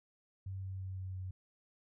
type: tone with pitch steps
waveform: sine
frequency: 95.7 / 95.04 / 94.38 / 93.73 / 93.08 Hz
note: G2 / F#2 / F#2 / F#2 / F#2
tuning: -41 / +47 / +35 / +23 / +11 cents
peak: -39 dBFS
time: 0.46-1.31 s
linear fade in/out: 5 ms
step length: 170 ms
effects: none